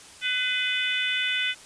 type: harmonic tone with a mistuned harmonic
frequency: 499.7 Hz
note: B4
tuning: 20 cents sharp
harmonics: 3 / 4 / 5 / 6 / 7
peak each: -30 / -30 / -30 / -30 / -30 dBFS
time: 0.21-1.55 s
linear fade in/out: 50 ms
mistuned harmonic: 4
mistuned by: +26 cents
effects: white hiss -47 dBFS RMS until 1.65 s + resampled to 22050 Hz